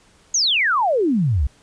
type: exponential sweep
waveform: sine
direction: down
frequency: 6800 to 59.8 Hz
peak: -15 dBFS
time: 0.34-1.47 s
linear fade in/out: 5 ms
effects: pink hiss -54 dBFS RMS until 1.62 s + resampled to 22050 Hz